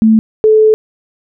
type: tone pair in turn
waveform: sine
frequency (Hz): 220.5 / 433.9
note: A3 / A4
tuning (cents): +4 / -24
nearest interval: octave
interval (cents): 1172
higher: second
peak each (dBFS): -4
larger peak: neither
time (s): 0.02-0.19 / 0.44-0.74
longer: second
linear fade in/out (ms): 0
effects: none